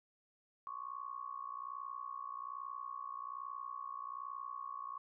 sine tone with amplitude modulation, 1108.7 Hz, C#6, in tune, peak -38 dBFS, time 0.67-4.98 s, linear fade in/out 0 ms, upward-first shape sine, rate 61.2 Hz, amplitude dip 90%, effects none

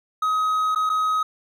triangle tone with dropouts, 1265 Hz, D#6, 28 cents sharp, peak -17 dBFS, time 0.22-1.23 s, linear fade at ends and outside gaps 5 ms, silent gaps 0.749-0.758 / 0.894-0.898 s, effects none

